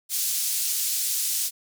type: band-pass noise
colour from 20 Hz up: white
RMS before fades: -26 dBFS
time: 0.09-1.51 s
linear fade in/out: 50 ms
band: 4700 to 14000 Hz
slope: 12 dB/octave
effects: none